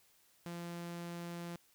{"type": "tone", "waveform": "sawtooth", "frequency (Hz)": 171.9, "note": "F3", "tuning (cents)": -27, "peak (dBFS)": -38, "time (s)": [0.46, 1.56], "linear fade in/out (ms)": 0, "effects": ["white hiss -69 dBFS RMS until 1.74 s"]}